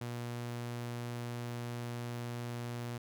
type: tone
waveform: sawtooth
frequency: 119.8 Hz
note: A#2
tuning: 48 cents sharp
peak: -34 dBFS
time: 0.01-2.98 s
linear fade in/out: 5 ms
effects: none